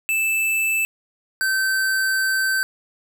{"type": "tone pair in turn", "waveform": "square", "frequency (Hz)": [2637, 1545.5], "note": ["E7", "G6"], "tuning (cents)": [0, -25], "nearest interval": "major sixth", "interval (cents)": 925, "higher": "first", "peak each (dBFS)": -19, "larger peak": "neither", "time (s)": [[0.09, 0.85], [1.41, 2.63]], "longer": "second", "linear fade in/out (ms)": 0, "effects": []}